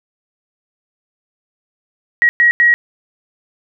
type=tone bursts at uneven times; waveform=sine; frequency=1903 Hz; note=A#6; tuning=35 cents sharp; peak=-7 dBFS; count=3; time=2.22-2.29 / 2.4-2.51 / 2.6-2.74 s; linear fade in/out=0 ms; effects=none